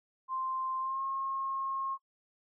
sine tone with pitch glide, 1046.5 to 1077.8 Hz, C6 to C#6, 0 to -49 cents, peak -32 dBFS, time 0.28-1.98 s, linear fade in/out 50 ms, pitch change +51 cents, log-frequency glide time 0.8-1.02 s, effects noise-tail reverb RT60 0.1 s tail -21 dB re dry

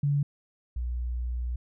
sine tone pair in turn, 143.1 / 60.65 Hz, D3 / B1, -45 / -31 cents, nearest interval octave + minor third, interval 1486 cents, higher first, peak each -22 / -28 dBFS, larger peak first, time 0.03-0.23 / 0.76-1.56 s, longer second, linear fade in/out 5 ms, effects none

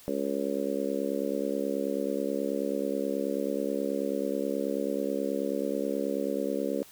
harmonic tone, 69.3 Hz, C#2, in tune, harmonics 3 / 4 / 5 / 6 / 7 / 8, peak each -36 / -33 / -37 / -35 / -34 / -34 dBFS, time 0.08-6.83 s, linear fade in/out 0 ms, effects white hiss -53 dBFS RMS until 6.91 s

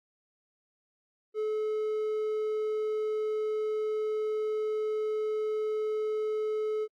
triangle tone, 430.3 Hz, A4, 39 cents flat, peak -26 dBFS, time 1.34-6.88 s, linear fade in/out 50 ms, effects AAC 64 kbps

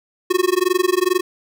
square tone with amplitude modulation, 365 Hz, F#4, 24 cents flat, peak -12 dBFS, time 0.3-1.21 s, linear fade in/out 10 ms, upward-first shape sine, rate 22.3 Hz, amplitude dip 100%, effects none

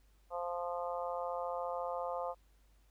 harmonic tone, 174.61 Hz, F3, in tune, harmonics 3 / 4 / 5 / 6 / 7, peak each -39 / -41 / -43 / -45 / -46 dBFS, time 0.3-2.35 s, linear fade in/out 50 ms, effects added 50 Hz sine -64 dBFS peak until 2.9 s + pink hiss -74 dBFS RMS until 2.9 s

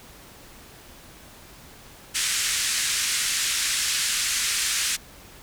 white band-pass noise, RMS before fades -25 dBFS, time 2.14-4.97 s, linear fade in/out 20 ms, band 1500 to 9100 Hz, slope 24 dB/octave, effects pink hiss -47 dBFS RMS until 5.42 s

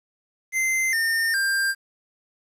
square tone with pitch steps, 2075 / 1816.9 / 1590.8 Hz, C7 / A#6 / G6, -15 / -45 / +25 cents, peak -21 dBFS, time 0.52-1.75 s, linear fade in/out 50 ms, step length 410 ms, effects resampled to 32000 Hz + 9-bit

